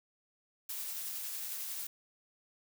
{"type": "noise with tremolo", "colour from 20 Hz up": "blue", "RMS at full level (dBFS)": -39, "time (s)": [0.69, 1.87], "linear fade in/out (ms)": 5, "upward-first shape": "triangle", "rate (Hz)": 11, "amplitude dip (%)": 25, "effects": []}